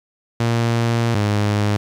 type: tone pair in turn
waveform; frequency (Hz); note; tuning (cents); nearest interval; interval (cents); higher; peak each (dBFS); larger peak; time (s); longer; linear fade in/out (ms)
sawtooth; 116.54 / 103.83; A#2 / G#2; 0 / 0; major second; 200; first; -12; neither; 0.4-1.15 / 1.15-1.77; first; 5
effects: low-pass 7000 Hz 12 dB/octave + 8-bit